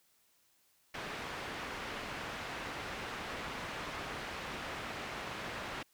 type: low-pass noise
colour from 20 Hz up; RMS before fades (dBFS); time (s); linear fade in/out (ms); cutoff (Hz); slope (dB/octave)
white; -42; 0.94-5.83; 5; 2100; 12
effects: white hiss -71 dBFS RMS until 5.93 s